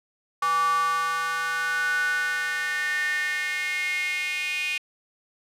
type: tone with high-pass filter sweep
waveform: square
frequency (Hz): 164.81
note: E3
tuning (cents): 0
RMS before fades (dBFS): -26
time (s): 0.42-4.78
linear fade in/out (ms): 5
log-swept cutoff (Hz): 1100 to 2500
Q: 8.5
effects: low-pass 12000 Hz 12 dB/octave